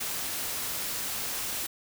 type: noise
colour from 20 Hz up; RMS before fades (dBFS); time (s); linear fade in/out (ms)
white; -33; 0-1.67; 10
effects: none